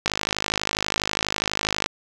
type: click train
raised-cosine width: 0.2 ms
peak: -4 dBFS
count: 95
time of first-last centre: 0.06-1.861 s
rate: 52.2 Hz
effects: 7-bit